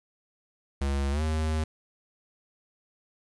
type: tone with pitch glide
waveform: square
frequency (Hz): 69.4 to 78.35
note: C#2 to D#2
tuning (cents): +3 to +13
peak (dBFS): -26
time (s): 0.81-1.64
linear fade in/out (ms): 5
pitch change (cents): +210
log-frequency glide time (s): 1.11-1.22
effects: resampled to 24000 Hz + 9-bit